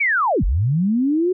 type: linear two-way sweep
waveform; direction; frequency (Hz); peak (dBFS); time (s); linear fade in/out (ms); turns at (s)
sine; down then up; 2349 to 36.49 to 376.6; -15; 0-1.33; 10; 0.44
effects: none